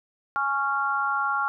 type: chord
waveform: sine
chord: Db major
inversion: second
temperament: just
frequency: 831.5 / 1108.7 / 1385.9 Hz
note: Ab5 / Db6 / F6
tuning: +2 / 0 / -14 cents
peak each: -29 / -28 / -25 dBFS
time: 0.36-1.48 s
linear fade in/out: 0 ms
effects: none